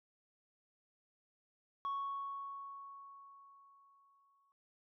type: tone with exponential decay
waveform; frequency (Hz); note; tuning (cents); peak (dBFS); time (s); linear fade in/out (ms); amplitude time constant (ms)
sine; 1109; C#6; 0; -33; 1.85-4.52; 0; 580
effects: tanh soft clip ceiling -34 dBFS